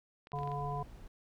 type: clicks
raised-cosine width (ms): 0.3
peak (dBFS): -36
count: 6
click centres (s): 0.271 / 0.319 / 0.388 / 0.433 / 0.475 / 0.517
type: harmonic tone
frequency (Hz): 143.1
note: D3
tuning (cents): -45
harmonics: 1 / 3 / 5 / 7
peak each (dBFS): -38 / -44 / -40 / -40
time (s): 0.33-0.83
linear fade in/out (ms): 5
type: noise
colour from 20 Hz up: brown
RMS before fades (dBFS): -50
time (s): 0.35-1.08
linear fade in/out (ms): 5
effects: none